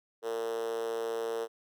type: tone with high-pass filter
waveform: 5% pulse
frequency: 114.4 Hz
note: A#2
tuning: 32 cents flat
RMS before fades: -34 dBFS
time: 0.22-1.48 s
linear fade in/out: 50 ms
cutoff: 440 Hz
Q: 8.6
effects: none